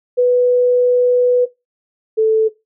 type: tone pair in turn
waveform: sine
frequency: 493.9 / 439.8 Hz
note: B4 / A4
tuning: 0 / -1 cents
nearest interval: major second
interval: 201 cents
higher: first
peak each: -9 dBFS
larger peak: neither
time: 0.17-1.46 / 2.17-2.49 s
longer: first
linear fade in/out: 20 ms
effects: noise-tail reverb RT60 0.2 s tail -17 dB re dry